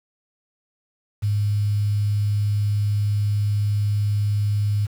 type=tone with quantisation; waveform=sine; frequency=103.3 Hz; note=G#2; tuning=9 cents flat; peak=-18 dBFS; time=1.22-4.87 s; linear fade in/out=20 ms; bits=7; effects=none